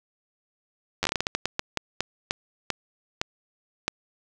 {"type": "slowing click train", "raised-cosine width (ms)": 0.2, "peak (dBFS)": -7, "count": 18, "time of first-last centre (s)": [1.03, 3.88], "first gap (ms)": 10, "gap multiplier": 1.3, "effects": []}